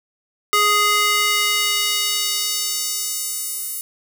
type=tone with high-pass filter sweep; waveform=square; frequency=415.3 Hz; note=G#4; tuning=in tune; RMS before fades=-20 dBFS; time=0.53-3.81 s; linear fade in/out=0 ms; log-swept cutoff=1100 to 11000 Hz; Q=1.1; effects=none